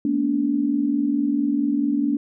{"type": "tone cluster", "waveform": "sine", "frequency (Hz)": [222.5, 242.6, 287.3], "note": ["A3", "B3", "D4"], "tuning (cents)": [20, -31, -38], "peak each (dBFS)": [-26, -25, -20], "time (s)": [0.05, 2.17], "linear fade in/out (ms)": 2, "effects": []}